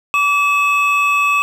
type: tone pair together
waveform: triangle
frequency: 1151.5 / 2585 Hz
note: D6 / E7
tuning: -34 / -34 cents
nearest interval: octave + major second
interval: 1400 cents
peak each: -13 dBFS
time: 0.14-1.42 s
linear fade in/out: 0 ms
effects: none